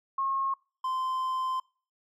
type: tone pair in turn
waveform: sine / triangle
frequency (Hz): 1082 / 1037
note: C#6 / C6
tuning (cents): -42 / -16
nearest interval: minor second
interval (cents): 74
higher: first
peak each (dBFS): -26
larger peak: neither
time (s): 0.18-0.54 / 0.84-1.6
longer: second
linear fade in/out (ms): 5
effects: noise-tail reverb RT60 0.4 s tail -25 dB re dry